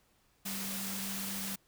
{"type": "tone in noise", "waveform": "sine", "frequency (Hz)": 195.1, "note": "G3", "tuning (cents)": -8, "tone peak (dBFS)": -41, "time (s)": [0.45, 1.56], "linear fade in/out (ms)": 10, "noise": "white", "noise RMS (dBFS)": -39, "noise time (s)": [0.45, 1.56], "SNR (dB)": -5, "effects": ["pink hiss -70 dBFS RMS until 1.67 s"]}